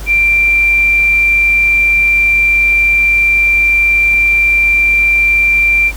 sine tone, 2361 Hz, D7, 9 cents sharp, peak -7 dBFS, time 0.06-5.92 s, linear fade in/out 50 ms, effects added 50 Hz sine -22 dBFS peak until 5.96 s + pink hiss -32 dBFS RMS until 5.96 s

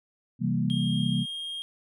sine chord, C dominant seventh, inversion none, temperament equal, 130.81 / 164.81 / 196 / 233.1 Hz, C3 / E3 / G3 / Bb3, 0 / 0 / 0 / 0 cents, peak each -29 dBFS, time 0.39-1.26 s, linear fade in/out 50 ms
triangle tone, 3232 Hz, G#7, 48 cents flat, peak -31 dBFS, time 0.7-1.62 s, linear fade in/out 0 ms
effects none

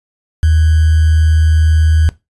sine tone with sample-and-hold, 79 Hz, D#2, 27 cents sharp, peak -7 dBFS, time 0.43-2.09 s, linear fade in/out 0 ms, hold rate 1575 Hz, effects noise-tail reverb RT60 0.2 s tail -17 dB re dry + resampled to 24000 Hz

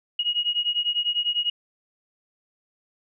sine beating tone pair, 2883 / 2893 Hz, F#7 / F#7, -46 / -40 cents, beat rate 10 Hz, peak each -25 dBFS, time 0.19-1.5 s, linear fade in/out 5 ms, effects none

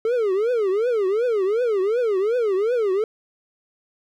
triangle tone with vibrato, 431.6 Hz, A4, 33 cents flat, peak -16 dBFS, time 0.05-3.04 s, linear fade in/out 2 ms, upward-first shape triangle, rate 2.7 Hz, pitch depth 290 cents each way, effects none

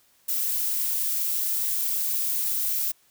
violet noise, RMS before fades -26 dBFS, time 0.28-2.92 s, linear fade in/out 10 ms, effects white hiss -62 dBFS RMS until 3.1 s

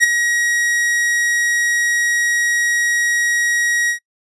45% pulse tone with ADSR envelope, 1900 Hz, A#6, 33 cents sharp, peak -7 dBFS, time 0-3.99 s, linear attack 35 ms, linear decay 15 ms, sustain -8 dB, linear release 98 ms, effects noise-tail reverb RT60 0.1 s tail -24 dB re dry + resampled to 24000 Hz

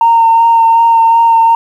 sine tone with vibrato, 917 Hz, A#5, 29 cents flat, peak -3 dBFS, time 0.01-1.55 s, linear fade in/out 2 ms, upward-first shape sine, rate 2.7 Hz, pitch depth 15 cents each way, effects tanh soft clip ceiling 0 dBFS + 7-bit

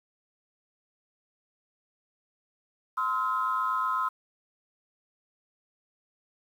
sine tone cluster, 1036 / 1283 / 1391 Hz, C6 / E6 / F6, -17 / -47 / -7 cents, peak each -28 / -28 / -35 dBFS, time 2.97-4.09 s, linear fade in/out 10 ms, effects tanh soft clip ceiling -16 dBFS + 9-bit

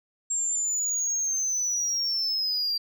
sine linear sweep, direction down, 7470 to 4699 Hz, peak -22 dBFS, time 0.3-2.78 s, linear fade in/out 10 ms, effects tanh soft clip ceiling -23 dBFS

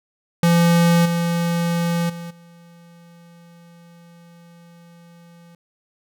square tone with level steps, 170.4 Hz, F3, 42 cents flat, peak -13 / -19 / -31 / -45 dBFS, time 0.43-5.55 s, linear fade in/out 2 ms, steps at 1.05 / 2.09 / 2.3 s, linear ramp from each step 10 ms, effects none

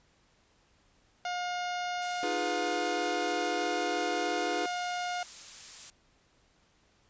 harmonic tone, 714 Hz, F5, 38 cents sharp, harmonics 1 / 2 / 3 / 4 / 5 / 6 / 7 / 8 / 9, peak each -33 / -39 / -43 / -45 / -47 / -49 / -50 / -51 / -52 dBFS, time 1.25-5.23 s, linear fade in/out 2 ms
blue noise, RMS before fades -42 dBFS, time 2.02-5.9 s, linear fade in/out 0 ms
square chord, F half-diminished seventh, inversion third, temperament equal with one note detuned, 306 / 349.2 / 415.3 / 493.9 Hz, Eb4 / F4 / Ab4 / Cb5, -29 / 0 / 0 / 0 cents, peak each -38 dBFS, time 2.23-4.66 s, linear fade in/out 2 ms
effects pink hiss -67 dBFS RMS until 7.09 s + resampled to 16000 Hz

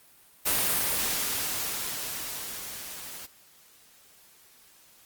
white noise with level ramp, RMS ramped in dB -24 to -42 dBFS, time 0.45-3.27 s, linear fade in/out 20 ms, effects white hiss -57 dBFS RMS until 5.05 s + Opus 32 kbps

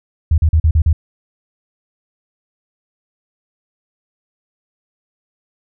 sine tone bursts, 79.2 Hz, D#2, 31 cents sharp, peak -8 dBFS, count 6, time 0.31-0.93 s, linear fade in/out 5 ms, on 70 ms, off 40 ms, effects none

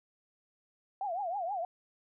sine tone with vibrato, 742 Hz, F#5, 5 cents sharp, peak -32 dBFS, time 1.01-1.65 s, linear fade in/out 2 ms, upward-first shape triangle, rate 6.3 Hz, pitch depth 230 cents each way, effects none

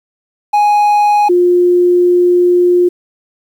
triangle / sine tone pair in turn, 830.6 / 354.9 Hz, G#5 / F4, 0 / +28 cents, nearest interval octave + minor third, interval 1472 cents, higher first, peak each -5 / -6 dBFS, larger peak first, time 0.53-1.29 / 1.29-2.89 s, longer second, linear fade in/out 10 ms, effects 7-bit

